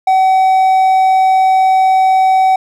triangle tone, 758 Hz, F#5, 42 cents sharp, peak -5 dBFS, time 0.07-2.56 s, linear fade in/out 5 ms, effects none

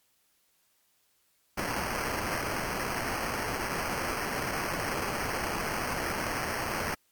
white noise with sample-and-hold, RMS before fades -32 dBFS, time 1.57-6.95 s, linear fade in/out 10 ms, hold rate 3675 Hz, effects white hiss -70 dBFS RMS until 7.11 s + MP3 96 kbps

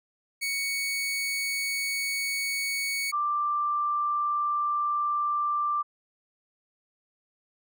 sawtooth / sine tone pair in turn, 2228 / 1180.2 Hz, C#7 / D6, +8 / +8 cents, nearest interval major seventh, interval 1100 cents, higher first, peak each -24 dBFS, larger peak neither, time 0.41-3.12 / 3.12-5.83 s, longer neither, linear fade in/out 20 ms, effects none

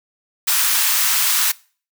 white high-pass noise, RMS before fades -17 dBFS, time 0.47-1.52 s, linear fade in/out 10 ms, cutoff 960 Hz, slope 24 dB/octave, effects noise-tail reverb RT60 0.4 s tail -22 dB re dry

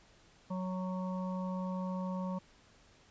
harmonic tone, 185 Hz, F#3, in tune, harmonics 1 / 3 / 5 / 6, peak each -35 / -43 / -45 / -48 dBFS, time 0.5-2.39 s, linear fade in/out 10 ms, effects pink hiss -63 dBFS RMS until 3.1 s + resampled to 16000 Hz

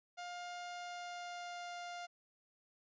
sawtooth tone with pitch glide, 707 to 702.1 Hz, F5 to F5, +21 to +9 cents, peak -40 dBFS, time 0.17-2.07 s, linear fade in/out 20 ms, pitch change -12 cents, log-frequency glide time 0.77-1.77 s, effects resampled to 16000 Hz

